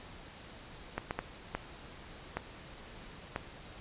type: clicks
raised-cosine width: 0.5 ms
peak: -18 dBFS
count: 6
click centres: 0.98 / 1.109 / 1.19 / 1.55 / 2.37 / 3.361 s
effects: pink hiss -50 dBFS RMS until 3.8 s + resampled to 8000 Hz